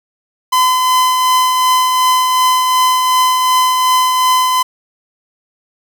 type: tone with tremolo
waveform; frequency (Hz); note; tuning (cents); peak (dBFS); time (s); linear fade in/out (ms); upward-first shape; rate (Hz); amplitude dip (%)
45% pulse; 1018; C6; -48; -8; 0.52-4.63; 10; triangle; 2.7; 35
effects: none